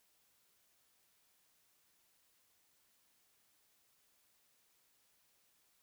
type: silence
effects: white hiss -74 dBFS RMS until 5.82 s